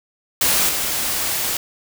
white noise with level steps, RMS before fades -17 / -22 dBFS, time 0.41-1.57 s, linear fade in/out 2 ms, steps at 0.69 s, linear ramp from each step 2 ms, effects none

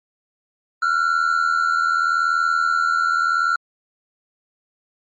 triangle tone pair together, 1358.2 / 1439 Hz, F6 / F#6, -49 / -49 cents, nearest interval minor second, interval 100 cents, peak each -16 / -19 dBFS, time 0.82-3.56 s, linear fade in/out 5 ms, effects MP3 32 kbps

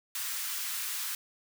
white high-pass noise, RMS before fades -35 dBFS, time 0.15-1.15 s, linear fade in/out 2 ms, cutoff 1100 Hz, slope 24 dB/octave, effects none

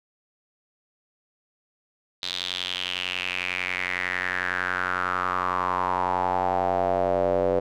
square tone with band-pass filter sweep, 45.48 Hz, F#1, 29 cents flat, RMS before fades -26 dBFS, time 2.22-7.6 s, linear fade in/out 10 ms, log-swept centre 3900 to 520 Hz, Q 5.1, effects none

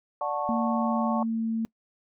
sine chord, D major seventh, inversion none, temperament just, 587.3 / 734.2 / 881 / 1101.2 Hz, D5 / F#5 / A5 / C#6, 0 / -14 / +2 / -12 cents, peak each -32 dBFS, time 0.21-1.23 s, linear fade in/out 2 ms
sine tone with pitch glide, 230 to 225.1 Hz, A#3 to A3, -23 to +40 cents, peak -25 dBFS, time 0.49-1.65 s, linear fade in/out 0 ms, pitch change -37 cents, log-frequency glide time 0.62-1.47 s
effects noise-tail reverb RT60 0.1 s tail -24 dB re dry

